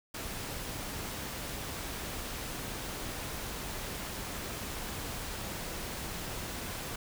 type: noise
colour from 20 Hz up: pink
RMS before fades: -39 dBFS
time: 0.14-6.96 s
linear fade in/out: 5 ms
effects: none